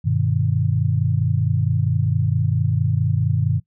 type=chord; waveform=sine; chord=G augmented; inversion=none; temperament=just; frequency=98 / 122.5 / 153.12 Hz; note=G2 / B2 / D#3; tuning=0 / -14 / -27 cents; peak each=-21 dBFS; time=0.04-3.6 s; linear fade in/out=20 ms; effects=noise-tail reverb RT60 0.1 s tail -17 dB re dry